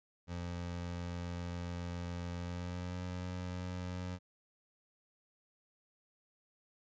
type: tone with pitch glide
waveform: 25% pulse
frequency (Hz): 87.31 to 90.28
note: F2 to F#2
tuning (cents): 0 to -42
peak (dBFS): -35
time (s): 0.27-4.19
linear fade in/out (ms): 50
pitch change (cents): +58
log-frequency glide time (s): 2.36-3.05
effects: resampled to 16000 Hz